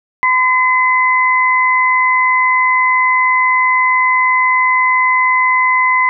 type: tone pair together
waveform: sine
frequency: 1018.5 / 2037 Hz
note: C6 / C7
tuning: -47 / -47 cents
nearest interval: octave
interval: 1200 cents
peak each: -12 dBFS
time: 0.23-6.09 s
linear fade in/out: 0 ms
effects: none